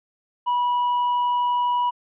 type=tone; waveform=triangle; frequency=976 Hz; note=B5; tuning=21 cents flat; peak=-17 dBFS; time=0.46-1.91 s; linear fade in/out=20 ms; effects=resampled to 8000 Hz